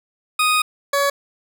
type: tone pair in turn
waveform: 20% pulse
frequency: 1244.5 / 563.7 Hz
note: D#6 / C#5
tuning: 0 / +29 cents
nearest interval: octave + major second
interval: 1371 cents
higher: first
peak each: -10 / -11 dBFS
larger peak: first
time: 0.39-0.62 / 0.93-1.1 s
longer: first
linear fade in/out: 5 ms
effects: none